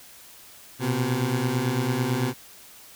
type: beating tone pair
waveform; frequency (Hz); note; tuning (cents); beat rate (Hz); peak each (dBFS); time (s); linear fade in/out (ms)
20% pulse; 120.5 / 129.5; B2 / C3; -42 / -17; 9; -22 / -20; 0.79-2.34; 50
effects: white hiss -48 dBFS RMS until 2.95 s